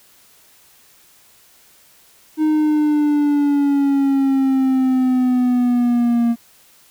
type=exponential sweep; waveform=triangle; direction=down; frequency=311.1 to 233.1 Hz; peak=-11 dBFS; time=2.37-6.36 s; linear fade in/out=50 ms; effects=white hiss -51 dBFS RMS until 6.9 s